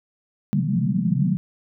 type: band-pass noise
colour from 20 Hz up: pink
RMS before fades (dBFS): -21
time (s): 0.53-1.37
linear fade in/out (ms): 0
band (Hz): 130 to 230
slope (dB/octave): 96
effects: none